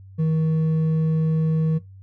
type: tone with hard clipping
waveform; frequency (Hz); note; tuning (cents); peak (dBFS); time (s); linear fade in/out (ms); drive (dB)
sine; 158.9; D#3; +37; -19; 0.18-1.79; 20; 4
effects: noise-tail reverb RT60 0.2 s tail -19 dB re dry + added 96 Hz sine -41 dBFS peak until 2.02 s